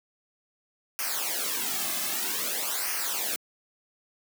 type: noise with flanger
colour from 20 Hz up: white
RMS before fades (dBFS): -30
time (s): 0.99-3.36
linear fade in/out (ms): 0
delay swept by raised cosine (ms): 0.26 to 2.16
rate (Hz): 0.52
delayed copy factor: -0.8
effects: high-pass 200 Hz 12 dB/octave